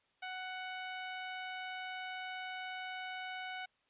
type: tone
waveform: 15% pulse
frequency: 743 Hz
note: F#5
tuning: 7 cents sharp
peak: -34 dBFS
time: 0.22-3.66 s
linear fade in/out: 10 ms
effects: white hiss -75 dBFS RMS until 3.89 s + resampled to 8000 Hz